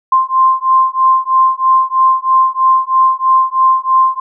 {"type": "beating tone pair", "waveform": "sine", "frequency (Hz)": [1046.5, 1049.6], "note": ["C6", "C6"], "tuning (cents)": [0, 5], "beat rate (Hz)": 3.1, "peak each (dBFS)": -11, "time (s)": [0.12, 4.2], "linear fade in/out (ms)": 5, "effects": []}